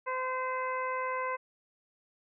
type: harmonic tone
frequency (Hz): 514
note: C5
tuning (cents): -31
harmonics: 1 / 2 / 3 / 4 / 5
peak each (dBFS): -36 / -33 / -41 / -40 / -48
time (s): 0.06-1.37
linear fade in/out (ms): 20
effects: none